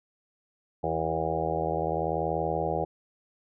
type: harmonic tone with a mistuned harmonic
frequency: 80.7 Hz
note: E2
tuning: 36 cents flat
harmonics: 1 / 2 / 4 / 5 / 6 / 7 / 8 / 9 / 10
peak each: -38 / -35 / -37 / -35 / -33 / -34 / -37 / -33 / -34 dBFS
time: 0.83-2.85 s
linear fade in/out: 10 ms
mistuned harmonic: 4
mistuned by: +25 cents
effects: none